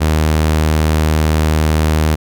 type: tone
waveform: sawtooth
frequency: 77.78 Hz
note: D#2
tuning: in tune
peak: -7 dBFS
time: 0-2.16 s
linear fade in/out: 20 ms
effects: none